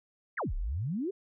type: exponential two-way sweep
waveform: sine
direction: down then up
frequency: 2300 to 30.87 to 416.4 Hz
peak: -30 dBFS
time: 0.37-1.11 s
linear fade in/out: 10 ms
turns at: 0.54 s
effects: none